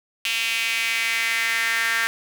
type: tone with high-pass filter sweep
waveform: sawtooth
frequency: 227.8 Hz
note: A#3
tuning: 40 cents flat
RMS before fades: -23 dBFS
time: 0.25-2.07 s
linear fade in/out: 0 ms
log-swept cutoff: 2700 to 1700 Hz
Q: 4
effects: 7-bit